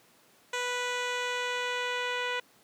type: tone with low-pass filter sweep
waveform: 10% pulse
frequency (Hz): 492.7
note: B4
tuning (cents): -4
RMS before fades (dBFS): -32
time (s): 0.53-2.4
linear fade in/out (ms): 5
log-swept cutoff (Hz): 6700 to 3600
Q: 1.1
effects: pink hiss -61 dBFS RMS until 2.63 s + high-pass 200 Hz 12 dB/octave

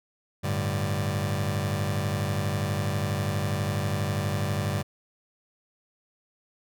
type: chord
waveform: sawtooth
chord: G suspended second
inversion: none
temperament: just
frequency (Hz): 98 / 110.25 / 147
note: G2 / A2 / D3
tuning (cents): 0 / +4 / +2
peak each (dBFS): -24 / -28 / -26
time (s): 0.43-4.83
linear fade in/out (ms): 20
effects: none

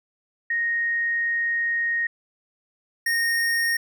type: tone pair in turn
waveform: sine / square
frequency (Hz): 1864.7 / 1851.8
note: A#6 / A#6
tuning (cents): 0 / -12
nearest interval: unison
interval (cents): 12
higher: first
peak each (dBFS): -21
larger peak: neither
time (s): 0.5-2.07 / 3.06-3.77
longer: first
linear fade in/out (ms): 5
effects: none

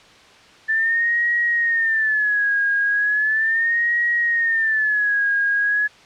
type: tone with vibrato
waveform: sine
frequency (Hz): 1760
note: A6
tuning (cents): 0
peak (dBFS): -16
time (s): 0.68-5.88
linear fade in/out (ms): 20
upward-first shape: sine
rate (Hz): 0.37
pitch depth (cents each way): 130
effects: white hiss -47 dBFS RMS until 6.05 s + low-pass 4000 Hz 12 dB/octave

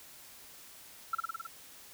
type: tone with echo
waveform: sine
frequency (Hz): 1345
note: E6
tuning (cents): +34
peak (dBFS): -26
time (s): 1.13-1.15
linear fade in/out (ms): 5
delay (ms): 53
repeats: 6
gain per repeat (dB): -2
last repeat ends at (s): 1.468
effects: tanh soft clip ceiling -24 dBFS + white hiss -53 dBFS RMS until 1.93 s

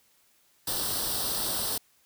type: noise with comb filter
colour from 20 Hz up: white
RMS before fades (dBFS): -30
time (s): 0.67-1.78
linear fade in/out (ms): 5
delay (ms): 0.22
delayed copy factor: +0.75
effects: white hiss -65 dBFS RMS until 2.05 s

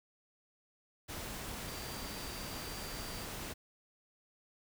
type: tone in noise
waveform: sine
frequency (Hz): 4699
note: D8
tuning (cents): 0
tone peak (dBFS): -51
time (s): 1.67-3.26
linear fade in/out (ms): 20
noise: pink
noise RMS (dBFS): -43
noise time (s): 1.08-3.54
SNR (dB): -11
effects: none

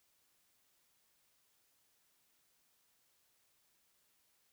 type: silence
effects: white hiss -75 dBFS RMS until 4.52 s

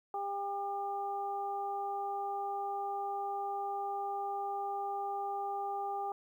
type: harmonic tone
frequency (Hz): 400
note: G4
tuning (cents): +35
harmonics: 1 / 2 / 3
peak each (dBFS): -42 / -35 / -44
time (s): 0.14-6.12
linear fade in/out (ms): 2
effects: 12-bit

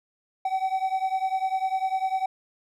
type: beating tone pair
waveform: triangle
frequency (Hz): 758 / 768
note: F#5 / G5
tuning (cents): +42 / -36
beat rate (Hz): 10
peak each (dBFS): -24 / -26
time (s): 0.45-2.26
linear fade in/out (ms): 5
effects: none

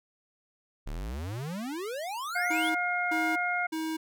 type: exponential sweep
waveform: square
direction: up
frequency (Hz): 32.7 to 3595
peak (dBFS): -34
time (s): 0.86-2.7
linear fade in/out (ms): 10
type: harmonic tone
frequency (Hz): 712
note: F5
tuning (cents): +33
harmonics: 1 / 2 / 3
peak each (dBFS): -31 / -31 / -31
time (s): 2.35-3.67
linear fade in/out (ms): 10
type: tone bursts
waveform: square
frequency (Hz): 318.6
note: D#4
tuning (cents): +41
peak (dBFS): -31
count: 3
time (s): 2.5-3.97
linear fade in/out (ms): 10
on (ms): 250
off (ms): 360
effects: none

